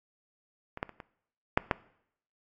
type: clicks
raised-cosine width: 0.5 ms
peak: -24 / -15 / -30 / -27 / -6 / -9 dBFS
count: 6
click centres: 0.774 / 0.829 / 0.893 / 1.002 / 1.575 / 1.712 s
effects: noise-tail reverb RT60 0.7 s tail -20 dB re dry + AAC 64 kbps